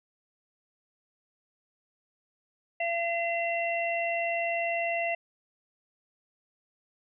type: harmonic tone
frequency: 680 Hz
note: F5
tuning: 46 cents flat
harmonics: 1 / 3 / 4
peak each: -29 / -33 / -33 dBFS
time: 2.8-5.15 s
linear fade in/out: 5 ms
effects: none